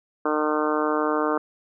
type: harmonic tone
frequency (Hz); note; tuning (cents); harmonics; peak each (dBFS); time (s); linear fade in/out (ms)
152.2; D#3; -38; 2 / 3 / 4 / 5 / 6 / 7 / 8 / 9 / 10; -26 / -26 / -29 / -33 / -32 / -30 / -29 / -33 / -36; 0.25-1.38; 5
effects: none